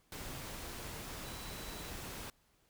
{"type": "tone in noise", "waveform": "sine", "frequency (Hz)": 3951, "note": "B7", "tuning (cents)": 0, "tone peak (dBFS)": -55, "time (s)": [1.25, 1.9], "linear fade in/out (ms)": 2, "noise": "pink", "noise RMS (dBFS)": -45, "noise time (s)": [0.12, 2.3], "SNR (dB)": -13, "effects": ["pink hiss -72 dBFS RMS until 2.69 s"]}